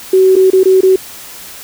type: tone with dropouts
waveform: sine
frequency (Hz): 377.3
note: F#4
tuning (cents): +34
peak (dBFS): -4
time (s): 0.13-0.96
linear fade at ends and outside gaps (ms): 5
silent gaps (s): 0.356-0.363 / 0.503-0.531 / 0.634-0.655 / 0.808-0.831
effects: white hiss -31 dBFS RMS until 1.63 s